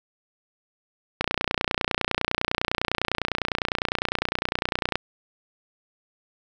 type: click train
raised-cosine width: 0.3 ms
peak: -6 dBFS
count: 113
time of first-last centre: 1.21-4.956 s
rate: 29.9 Hz
effects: none